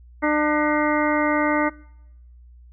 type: harmonic tone with a mistuned harmonic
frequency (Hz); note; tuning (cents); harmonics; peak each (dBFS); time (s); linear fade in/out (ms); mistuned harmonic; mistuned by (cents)
300.1; D4; +38; 1 / 2 / 3 / 4 / 5 / 6 / 7; -21 / -24 / -26 / -27 / -28 / -29 / -29; 0.22-1.7; 20; 6; +99
effects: noise-tail reverb RT60 0.9 s tail -25 dB re dry + added 60 Hz sine -44 dBFS peak until 2.72 s